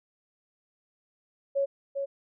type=tone with echo; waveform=sine; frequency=554.4 Hz; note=C#5; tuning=in tune; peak=-23 dBFS; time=1.55-1.66 s; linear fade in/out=20 ms; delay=400 ms; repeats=1; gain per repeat=-5 dB; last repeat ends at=2.06 s; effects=none